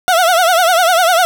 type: tone with vibrato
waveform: 30% pulse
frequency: 698.5 Hz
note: F5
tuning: in tune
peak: -6 dBFS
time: 0.08-1.25 s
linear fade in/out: 0 ms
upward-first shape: triangle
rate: 10 Hz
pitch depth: 150 cents each way
effects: none